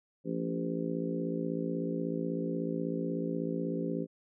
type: harmonic tone with a mistuned harmonic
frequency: 56.3 Hz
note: A1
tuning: 40 cents sharp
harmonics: 3 / 4 / 5 / 6 / 7 / 8 / 9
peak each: -36 / -39 / -36 / -46 / -38 / -48 / -40 dBFS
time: 0.24-4.07 s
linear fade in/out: 50 ms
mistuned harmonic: 3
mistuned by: +16 cents
effects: none